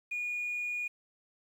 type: tone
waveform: sine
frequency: 2444 Hz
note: D#7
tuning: 32 cents flat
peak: -31 dBFS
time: 0.11-0.88 s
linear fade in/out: 10 ms
effects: tanh soft clip ceiling -28 dBFS + 10-bit